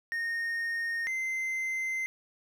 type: tone pair in turn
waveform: triangle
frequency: 1847 / 2073 Hz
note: A#6 / C7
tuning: -16 / -17 cents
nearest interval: major second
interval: 199 cents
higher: second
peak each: -28 dBFS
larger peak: neither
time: 0.12-1.07 / 1.07-2.06 s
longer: second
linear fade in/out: 0 ms
effects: none